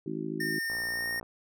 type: harmonic tone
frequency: 53.7 Hz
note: A1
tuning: 41 cents flat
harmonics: 3 / 4 / 5 / 6 / 7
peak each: -39 / -40 / -39 / -36 / -38 dBFS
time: 0.06-0.59 s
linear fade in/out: 5 ms
type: tone with pitch glide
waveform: square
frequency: 1821 to 1844.3 Hz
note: A#6 to A#6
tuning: -41 to -19 cents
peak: -31 dBFS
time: 0.4-1.2 s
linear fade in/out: 5 ms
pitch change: +22 cents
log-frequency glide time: 0.89-1.08 s
type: click train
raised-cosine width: 1 ms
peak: -30 dBFS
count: 32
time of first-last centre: 0.7-1.229 s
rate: 58.6 Hz
effects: none